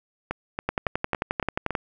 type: two click trains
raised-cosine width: 0.5 ms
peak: -12 / -9 dBFS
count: 6 / 13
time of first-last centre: 0.31-1.707 / 0.69-1.752 s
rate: 3.58 / 11.3 Hz
effects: none